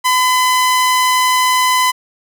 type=tone; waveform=sawtooth; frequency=1011 Hz; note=B5; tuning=40 cents sharp; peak=-7 dBFS; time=0.04-1.92 s; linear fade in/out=20 ms; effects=none